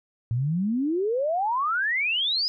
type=exponential sweep; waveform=sine; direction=up; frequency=111.4 to 5110 Hz; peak=-22 dBFS; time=0.31-2.48 s; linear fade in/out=0 ms; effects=none